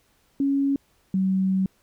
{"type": "tone pair in turn", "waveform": "sine", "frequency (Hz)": [277.2, 189.89], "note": ["C#4", "F#3"], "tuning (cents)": [0, 45], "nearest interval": "perfect fifth", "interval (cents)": 655, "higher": "first", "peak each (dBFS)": -19, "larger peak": "neither", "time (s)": [[0.4, 0.76], [1.14, 1.66]], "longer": "second", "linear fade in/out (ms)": 2, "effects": ["pink hiss -64 dBFS RMS until 1.82 s"]}